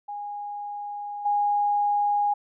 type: tone with level steps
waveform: sine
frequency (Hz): 822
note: G#5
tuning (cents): -18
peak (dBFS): -31 / -20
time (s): 0.08-2.34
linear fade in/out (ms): 10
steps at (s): 1.25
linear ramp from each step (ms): 10
effects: none